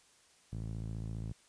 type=tone with band-pass filter; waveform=sawtooth; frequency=54.9 Hz; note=A1; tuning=3 cents flat; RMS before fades=-40 dBFS; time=0.52-1.33 s; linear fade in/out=10 ms; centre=130 Hz; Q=1.6; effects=white hiss -65 dBFS RMS until 1.48 s + resampled to 22050 Hz